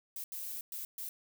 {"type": "noise bursts at uneven times", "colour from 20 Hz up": "violet", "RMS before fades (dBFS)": -41, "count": 4, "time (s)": [[0.16, 0.24], [0.32, 0.61], [0.72, 0.85], [0.98, 1.09]], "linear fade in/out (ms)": 2, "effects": []}